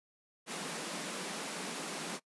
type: high-pass noise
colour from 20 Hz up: pink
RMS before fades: -40 dBFS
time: 0.46-2.2 s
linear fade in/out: 50 ms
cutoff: 160 Hz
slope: 96 dB/octave
effects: noise-tail reverb RT60 0.1 s tail -22 dB re dry + resampled to 24000 Hz